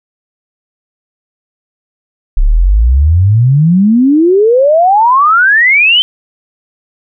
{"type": "exponential sweep", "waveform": "sine", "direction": "up", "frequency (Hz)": [32.05, 3136], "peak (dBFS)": -4, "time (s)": [2.37, 6.02], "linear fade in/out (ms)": 0, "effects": []}